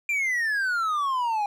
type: exponential sweep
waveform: triangle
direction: down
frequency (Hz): 2403 to 808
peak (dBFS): -21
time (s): 0.09-1.46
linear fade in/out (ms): 2
effects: none